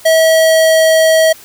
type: tone with pitch glide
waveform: square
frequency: 645 to 641.3 Hz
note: E5 to E5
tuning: -38 to -48 cents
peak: -7 dBFS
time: 0.05-1.33 s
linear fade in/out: 10 ms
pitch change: -10 cents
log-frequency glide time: 0.18-0.81 s
effects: white hiss -38 dBFS RMS until 1.44 s